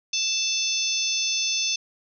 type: harmonic tone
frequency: 880 Hz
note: A5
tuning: in tune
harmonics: 3 / 4 / 5 / 6 / 7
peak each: -30 / -29 / -32 / -28 / -27 dBFS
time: 0.13-1.76 s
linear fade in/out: 5 ms
effects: none